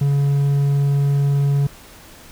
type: tone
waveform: triangle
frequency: 141.1 Hz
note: C#3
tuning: 31 cents sharp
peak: -12 dBFS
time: 0.01-1.67 s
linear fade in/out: 5 ms
effects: pink hiss -43 dBFS RMS until 2.31 s